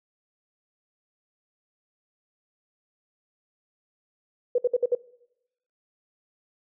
sine tone bursts, 490.1 Hz, B4, 13 cents flat, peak -18 dBFS, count 5, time 4.55-4.951 s, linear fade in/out 5 ms, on 33 ms, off 59 ms, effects noise-tail reverb RT60 0.9 s tail -23 dB re dry

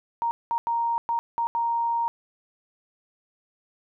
sine tone bursts at uneven times, 932.3 Hz, A#5, in tune, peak -22 dBFS, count 6, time 0.22-0.31 / 0.51-0.58 / 0.67-0.98 / 1.09-1.19 / 1.38-1.47 / 1.55-2.08 s, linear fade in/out 0 ms, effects none

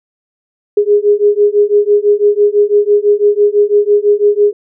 sine beating tone pair, 410 / 416 Hz, G#4 / G#4, -22 / +3 cents, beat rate 6 Hz, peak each -10 dBFS, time 0.77-4.53 s, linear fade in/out 5 ms, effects none

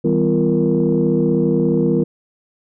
sine tone cluster, 159.6 / 194.8 / 251.3 / 341.7 / 466.2 Hz, D#3 / G3 / B3 / F4 / A#4, +44 / -11 / +30 / -38 / 0 cents, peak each -19 dBFS, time 0.04-2.04 s, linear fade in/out 10 ms, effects tanh soft clip ceiling -5 dBFS

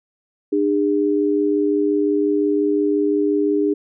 sine tone pair together, 300.4 / 406.1 Hz, D4 / G#4, +39 / -39 cents, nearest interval perfect fourth, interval 522 cents, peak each -18 dBFS, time 0.52-3.74 s, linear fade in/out 10 ms, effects none

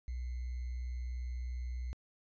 sine tone with sample-and-hold, 61.5 Hz, B1, 7 cents flat, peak -36 dBFS, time 0.08-1.93 s, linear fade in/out 0 ms, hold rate 2100 Hz, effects resampled to 16000 Hz

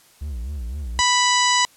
triangle tone with vibrato, 65.41 Hz, C2, in tune, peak -24 dBFS, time 0.21-1.01 s, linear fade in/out 10 ms, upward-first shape sine, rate 3.9 Hz, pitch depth 240 cents each way
harmonic tone, 987.8 Hz, B5, in tune, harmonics 1 / 2 / 3 / 4 / 5 / 6 / 7 / 8, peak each -19 / -22 / -24 / -25 / -26 / -27 / -27 / -28 dBFS, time 0.99-1.65 s, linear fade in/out 0 ms
effects white hiss -53 dBFS RMS until 1.76 s + low-pass 12000 Hz 12 dB/octave

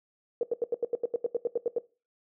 sine tone bursts, 472.8 Hz, A#4, 24 cents sharp, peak -23 dBFS, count 14, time 0.41-1.784 s, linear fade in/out 2 ms, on 22 ms, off 82 ms, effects noise-tail reverb RT60 0.3 s tail -19 dB re dry

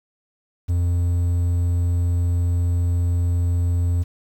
triangle tone, 87.31 Hz, F2, in tune, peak -15 dBFS, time 0.68-4.04 s, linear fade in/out 20 ms, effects 8-bit

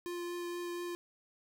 square tone with vibrato, 349.2 Hz, F4, in tune, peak -38 dBFS, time 0.06-0.95 s, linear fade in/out 0 ms, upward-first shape triangle, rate 4.2 Hz, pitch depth 10 cents each way, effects none

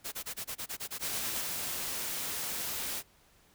white noise bursts, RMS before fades -38 dBFS, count 13, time 0.04-1.419 s, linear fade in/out 20 ms, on 83 ms, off 25 ms
white noise, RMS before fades -36 dBFS, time 0.99-3.03 s, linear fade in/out 50 ms
effects pink hiss -64 dBFS RMS until 3.54 s

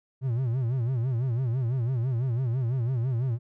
triangle tone with vibrato, 123.47 Hz, B2, in tune, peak -22 dBFS, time 0.21-3.39 s, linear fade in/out 50 ms, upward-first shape sine, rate 6 Hz, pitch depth 150 cents each way, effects none

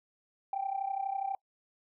sine tone with amplitude modulation, 782 Hz, G5, 4 cents flat, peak -27 dBFS, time 0.53-1.35 s, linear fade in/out 2 ms, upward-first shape sine, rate 32.2 Hz, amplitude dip 80%, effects noise-tail reverb RT60 0.1 s tail -26 dB re dry + tanh soft clip ceiling -24 dBFS

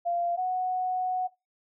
sine tone pair in turn, 693 / 737.8 Hz, F5 / F#5, -14 / -5 cents, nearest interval minor second, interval 109 cents, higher second, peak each -25 dBFS, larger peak neither, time 0.05-0.37 / 0.37-1.28 s, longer second, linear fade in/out 20 ms, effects noise-tail reverb RT60 0.2 s tail -19 dB re dry

